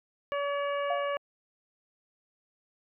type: harmonic tone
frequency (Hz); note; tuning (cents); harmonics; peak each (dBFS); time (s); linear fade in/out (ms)
569; C#5; +45; 1 / 2 / 3 / 4 / 5; -30 / -34 / -40 / -43 / -44; 0.32-1.17; 0
type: tone with exponential decay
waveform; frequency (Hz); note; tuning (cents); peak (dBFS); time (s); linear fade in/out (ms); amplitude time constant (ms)
sine; 698.5; F5; 0; -26; 0.9-1.18; 5; 59
effects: none